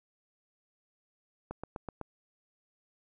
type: click train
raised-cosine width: 1 ms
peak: -24 dBFS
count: 5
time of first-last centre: 1.51-2.013 s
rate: 7.95 Hz
effects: none